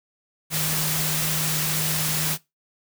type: tone in noise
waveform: sine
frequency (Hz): 155.56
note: D#3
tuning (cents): 0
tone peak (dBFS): -28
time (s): 0.5-2.38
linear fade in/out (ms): 50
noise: white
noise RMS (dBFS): -25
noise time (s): 0.5-2.38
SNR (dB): -6
effects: noise-tail reverb RT60 0.2 s tail -20 dB re dry